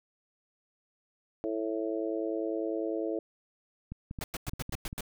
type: harmonic tone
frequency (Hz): 110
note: A2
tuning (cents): 0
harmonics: 3 / 4 / 5 / 6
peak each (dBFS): -33 / -35 / -37 / -39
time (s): 1.44-3.19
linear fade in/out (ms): 0
type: clicks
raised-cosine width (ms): 5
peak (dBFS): -26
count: 9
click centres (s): 3.92 / 4.111 / 4.188 / 4.485 / 4.535 / 4.612 / 4.694 / 4.75 / 4.929
type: noise bursts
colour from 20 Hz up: pink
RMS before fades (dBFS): -36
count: 7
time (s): 4.21-5.008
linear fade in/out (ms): 2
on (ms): 30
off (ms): 98
effects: none